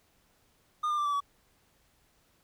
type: tone with pitch steps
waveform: triangle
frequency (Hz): 1219 / 1198.1 / 1177.5 / 1157.2 / 1137.4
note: D#6 / D6 / D6 / D6 / C#6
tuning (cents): -36 / +34 / +4 / -26 / +44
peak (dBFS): -25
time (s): 0.83-1.205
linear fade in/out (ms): 10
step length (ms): 75
effects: pink hiss -68 dBFS RMS until 2.43 s